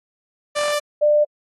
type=tone pair in turn; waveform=sawtooth / sine; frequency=590 / 595.8 Hz; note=D5 / D5; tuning=+8 / +25 cents; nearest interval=unison; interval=17 cents; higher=second; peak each=-15 / -12 dBFS; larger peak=second; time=0.55-0.8 / 1.01-1.25 s; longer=first; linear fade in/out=20 ms; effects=AAC 32 kbps